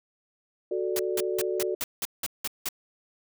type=chord; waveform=sine; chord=D major; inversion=first; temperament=equal; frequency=370 / 440 / 587.3 Hz; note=F#4 / A4 / D5; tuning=0 / 0 / 0 cents; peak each=-28 / -31 / -34 dBFS; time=0.71-1.75 s; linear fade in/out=5 ms
type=noise bursts; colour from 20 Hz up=white; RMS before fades=-30 dBFS; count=9; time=0.96-2.688 s; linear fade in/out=2 ms; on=32 ms; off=180 ms
effects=none